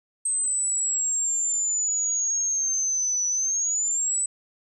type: exponential two-way sweep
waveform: sine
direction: down then up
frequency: 8280 to 5920 to 8070 Hz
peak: -22 dBFS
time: 0.25-4.26 s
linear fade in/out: 5 ms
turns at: 3.27 s
effects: none